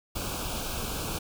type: band-stop noise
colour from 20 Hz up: pink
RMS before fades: -33 dBFS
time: 0.15-1.19 s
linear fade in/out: 10 ms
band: 1600 to 2300 Hz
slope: 96 dB/octave
effects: none